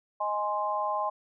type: chord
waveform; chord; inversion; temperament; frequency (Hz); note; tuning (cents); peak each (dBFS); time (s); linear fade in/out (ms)
sine; Ab major; second; equal; 622.3 / 830.6 / 1046.5; Eb5 / Ab5 / C6; 0 / 0 / 0; -33 / -31 / -30; 0.2-1.1; 10
effects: none